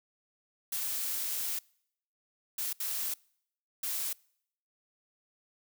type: noise bursts at uneven times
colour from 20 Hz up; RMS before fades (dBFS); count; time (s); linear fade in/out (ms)
blue; -34; 4; 0.72-1.59 / 2.58-2.73 / 2.8-3.14 / 3.83-4.13; 5
effects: noise-tail reverb RT60 0.7 s tail -26 dB re dry